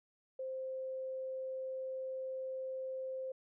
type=tone; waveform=sine; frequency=523.3 Hz; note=C5; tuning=in tune; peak=-38 dBFS; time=0.39-3.32 s; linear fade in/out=5 ms; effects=none